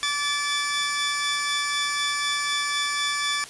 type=tone pair together; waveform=15% pulse; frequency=1159 / 1736.5 Hz; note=D6 / A6; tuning=-23 / -23 cents; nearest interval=perfect fifth; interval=700 cents; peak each=-20 dBFS; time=0.03-3.44 s; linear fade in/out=0 ms; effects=white hiss -42 dBFS RMS until 3.49 s + resampled to 24000 Hz